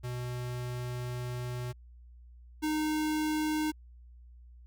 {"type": "tone pair in turn", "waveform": "square", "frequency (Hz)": [123.47, 307.8], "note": ["B2", "D#4"], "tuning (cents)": [0, -19], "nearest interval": "octave + major third", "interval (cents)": 1581, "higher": "second", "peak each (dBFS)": [-35, -29], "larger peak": "second", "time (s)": [[0.03, 1.73], [2.62, 3.72]], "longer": "first", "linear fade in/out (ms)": 20, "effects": ["added 60 Hz sine -50 dBFS peak until 4.66 s"]}